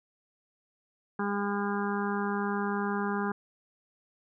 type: harmonic tone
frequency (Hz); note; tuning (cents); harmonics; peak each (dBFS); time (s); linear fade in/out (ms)
202.4; G#3; -44; 1 / 2 / 4 / 5 / 6 / 7 / 8; -31 / -34 / -37 / -38 / -39 / -39 / -40; 1.19-3.32; 5
effects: none